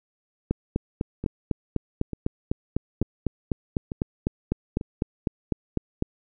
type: two click trains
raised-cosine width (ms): 3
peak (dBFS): -18 / -10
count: 5 / 23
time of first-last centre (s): 1.24-4.811 / 0.51-6.024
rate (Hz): 1.12 / 3.99
effects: none